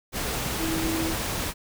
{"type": "tone in noise", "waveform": "sine", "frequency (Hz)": 324.1, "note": "E4", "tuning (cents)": -29, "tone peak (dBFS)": -27, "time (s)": [0.57, 1.15], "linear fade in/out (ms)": 50, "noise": "pink", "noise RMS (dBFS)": -29, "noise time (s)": [0.12, 1.54], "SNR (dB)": -1, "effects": []}